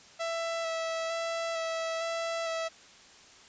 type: tone with vibrato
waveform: sawtooth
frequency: 659.3 Hz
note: E5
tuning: in tune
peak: -27 dBFS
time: 0.19-2.69 s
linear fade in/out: 20 ms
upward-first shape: square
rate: 1.1 Hz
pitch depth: 13 cents each way
effects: white hiss -54 dBFS RMS until 3.48 s + resampled to 16000 Hz